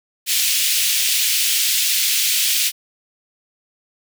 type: high-pass noise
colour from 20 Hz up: pink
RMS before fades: -18 dBFS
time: 0.26-2.72 s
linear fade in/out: 50 ms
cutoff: 2600 Hz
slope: 24 dB/octave
effects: none